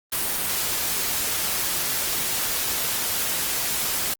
white noise, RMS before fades -25 dBFS, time 0.12-4.14 s, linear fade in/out 5 ms, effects Opus 32 kbps

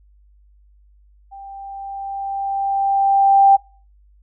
sine tone with level ramp, 788 Hz, G5, 9 cents sharp, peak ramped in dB -34 to -6 dBFS, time 1.31-3.57 s, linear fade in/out 20 ms, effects noise-tail reverb RT60 0.4 s tail -24 dB re dry + added 50 Hz sine -49 dBFS peak until 4.22 s

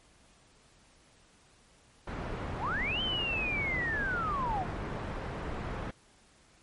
pink low-pass noise, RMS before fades -37 dBFS, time 2.07-5.91 s, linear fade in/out 5 ms, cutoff 1600 Hz, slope 12 dB/octave
sine linear two-way sweep, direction up then down, 673 to 3135 to 673 Hz, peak -30 dBFS, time 2.59-4.66 s, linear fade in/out 50 ms, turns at 3.02 s
effects pink hiss -62 dBFS RMS until 6.62 s + MP3 48 kbps

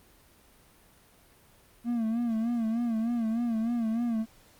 triangle tone with vibrato, 230 Hz, A#3, 23 cents flat, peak -24 dBFS, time 1.84-4.26 s, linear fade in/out 50 ms, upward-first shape sine, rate 3.3 Hz, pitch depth 78 cents each way, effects pink hiss -59 dBFS RMS until 4.59 s + Opus 32 kbps

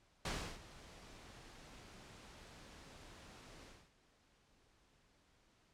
pink noise with ADSR envelope, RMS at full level -39 dBFS, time 0.25-3.91 s, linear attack 4 ms, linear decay 330 ms, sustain -18 dB, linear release 250 ms, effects pink hiss -72 dBFS RMS until 5.73 s + low-pass 7000 Hz 12 dB/octave

